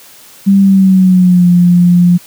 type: tone with pitch glide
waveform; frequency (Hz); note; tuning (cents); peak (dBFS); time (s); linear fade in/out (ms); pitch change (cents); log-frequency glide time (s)
sine; 196.6 to 176.17; G3 to F3; +5 to +15; -3; 0.46-2.18; 20; -190; 0.6-1.48
effects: white hiss -38 dBFS RMS until 2.26 s + high-pass 100 Hz 12 dB/octave